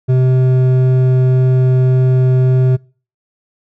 sine tone with hard clipping, 128.7 Hz, C3, 28 cents flat, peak -10 dBFS, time 0.08-2.77 s, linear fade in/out 20 ms, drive 8 dB, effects noise-tail reverb RT60 0.4 s tail -25 dB re dry

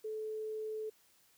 sine tone, 433.9 Hz, A4, 24 cents flat, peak -37 dBFS, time 0.04-0.9 s, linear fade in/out 10 ms, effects white hiss -68 dBFS RMS until 1.37 s

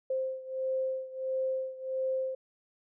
sine beating tone pair, 523.3 / 524.8 Hz, C5 / C5, 0 / +5 cents, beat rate 1.5 Hz, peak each -32 / -35 dBFS, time 0.1-2.35 s, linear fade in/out 5 ms, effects none

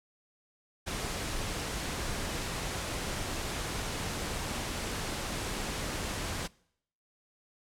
pink noise, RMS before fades -35 dBFS, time 0.86-6.48 s, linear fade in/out 20 ms, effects noise-tail reverb RT60 0.7 s tail -24 dB re dry + low-pass 10000 Hz 12 dB/octave

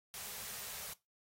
white band-stop noise, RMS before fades -45 dBFS, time 0.14-0.93 s, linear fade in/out 0 ms, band 240 to 380 Hz, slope 96 dB/octave, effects noise-tail reverb RT60 0.2 s tail -18 dB re dry + AAC 48 kbps

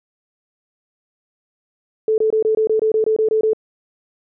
sine tone bursts, 437.2 Hz, A4, 11 cents flat, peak -13 dBFS, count 12, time 2.08-3.533 s, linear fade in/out 2 ms, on 100 ms, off 23 ms, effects none

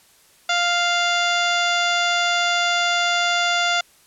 harmonic tone with a mistuned harmonic, 698.5 Hz, F5, in tune, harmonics 1 / 2 / 3 / 4 / 5 / 6 / 7 / 8 / 9 / 10, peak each -23 / -22 / -26 / -27 / -25 / -36 / -31 / -38 / -39 / -33 dBFS, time 0.49-3.81 s, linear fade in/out 5 ms, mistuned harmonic 7, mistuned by -34 cents, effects white hiss -54 dBFS RMS until 4.06 s + low-pass 12000 Hz 12 dB/octave

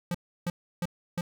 square tone bursts, 174.61 Hz, F3, in tune, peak -28 dBFS, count 4, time 0.11-1.21 s, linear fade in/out 2 ms, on 35 ms, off 320 ms, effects none

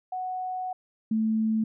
sine tone pair in turn, 740 / 220 Hz, F#5 / A3, 0 / 0 cents, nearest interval octave + major sixth, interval 2100 cents, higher first, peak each -29 / -22 dBFS, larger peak second, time 0.12-0.73 / 1.11-1.64 s, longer first, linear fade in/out 5 ms, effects none

